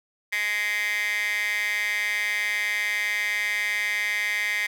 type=tone with high-pass filter; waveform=15% pulse; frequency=207.7 Hz; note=G#3; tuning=in tune; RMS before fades=-26 dBFS; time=0.32-4.67 s; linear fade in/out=10 ms; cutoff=2000 Hz; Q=5.6; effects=none